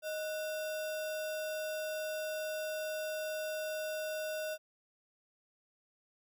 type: tone with sample-and-hold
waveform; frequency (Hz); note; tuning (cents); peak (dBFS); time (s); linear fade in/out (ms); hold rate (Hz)
sine; 622.3; D#5; 0; -35; 0.02-4.58; 50; 2100
effects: none